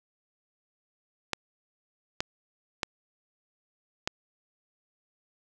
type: clicks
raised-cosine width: 0.2 ms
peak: -10 dBFS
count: 4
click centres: 1.333 / 2.205 / 2.832 / 4.075 s
effects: none